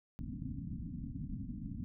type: low-pass noise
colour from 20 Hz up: white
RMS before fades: -42 dBFS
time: 0.19-1.84 s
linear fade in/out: 0 ms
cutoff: 280 Hz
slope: 96 dB/octave
effects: none